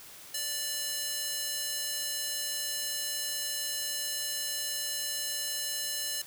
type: tone with high-pass filter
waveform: square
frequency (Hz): 587.3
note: D5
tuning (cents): 0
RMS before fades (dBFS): -34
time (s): 0.34-6.22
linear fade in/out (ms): 5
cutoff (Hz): 4100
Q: 0.63
effects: white hiss -49 dBFS RMS until 6.26 s